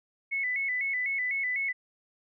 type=tone with vibrato; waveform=sine; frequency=2093 Hz; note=C7; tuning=in tune; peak=-27 dBFS; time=0.31-1.73 s; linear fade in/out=20 ms; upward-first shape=square; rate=4 Hz; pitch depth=82 cents each way; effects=none